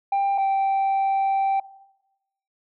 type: tone pair in turn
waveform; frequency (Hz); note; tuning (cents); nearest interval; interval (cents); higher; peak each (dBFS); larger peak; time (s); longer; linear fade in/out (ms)
sine; 792 / 780.6; G5 / G5; +18 / -8; unison; 26; first; -16; neither; 0.12-0.38 / 0.38-1.6; second; 5
effects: noise-tail reverb RT60 0.9 s tail -19 dB re dry + tanh soft clip ceiling -18 dBFS